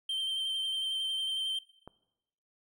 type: tone with vibrato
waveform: triangle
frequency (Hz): 3128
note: G7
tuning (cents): -4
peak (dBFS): -29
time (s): 0.09-1.59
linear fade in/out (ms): 5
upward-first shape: sine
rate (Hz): 11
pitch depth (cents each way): 18
type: click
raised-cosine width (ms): 1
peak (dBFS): -31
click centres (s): 1.876
effects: noise-tail reverb RT60 1.0 s tail -22 dB re dry